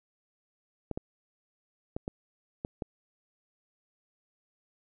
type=clicks; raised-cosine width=2 ms; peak=-20 dBFS; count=6; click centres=0.913 / 0.975 / 1.965 / 2.079 / 2.649 / 2.822 s; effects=none